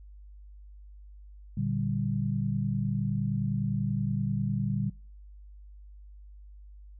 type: chord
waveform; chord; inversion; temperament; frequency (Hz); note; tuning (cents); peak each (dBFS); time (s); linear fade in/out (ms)
sine; G minor; first; equal; 116.54 / 146.83 / 196; Bb2 / D3 / G3; 0 / 0 / 0; -31; 1.57-4.9; 5
effects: noise-tail reverb RT60 0.4 s tail -24 dB re dry + added 50 Hz sine -46 dBFS peak until 6.99 s